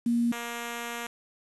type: tone pair in turn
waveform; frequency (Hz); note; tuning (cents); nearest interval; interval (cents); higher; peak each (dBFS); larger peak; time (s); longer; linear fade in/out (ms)
sine / 5% pulse; 236.1 / 236.1; A#3 / A#3; +22 / +22; unison; 0; neither; -22; neither; 0.06-0.32 / 0.32-1.07; second; 5
effects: resampled to 24000 Hz + 8-bit